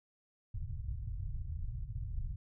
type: low-pass noise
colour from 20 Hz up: pink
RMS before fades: -39 dBFS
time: 0.54-2.36 s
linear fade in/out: 5 ms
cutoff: 130 Hz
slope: 48 dB/octave
effects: none